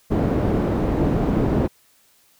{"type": "low-pass noise", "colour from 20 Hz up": "white", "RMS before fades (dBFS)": -20, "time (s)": [0.1, 1.68], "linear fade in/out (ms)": 20, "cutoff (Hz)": 340, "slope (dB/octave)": 12, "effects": ["white hiss -58 dBFS RMS until 2.39 s"]}